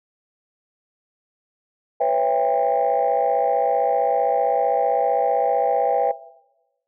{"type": "chord", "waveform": "sine", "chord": "C# half-diminished seventh", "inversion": "third", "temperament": "just", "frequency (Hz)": [498.9, 554.4, 665.2, 798.3], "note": ["B4", "C#5", "E5", "G5"], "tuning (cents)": [17, 0, 16, 31], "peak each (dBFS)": [-21, -23, -22, -20], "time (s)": [2, 6.12], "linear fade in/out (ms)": 10, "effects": ["noise-tail reverb RT60 1.0 s tail -18 dB re dry", "tanh soft clip ceiling -10 dBFS"]}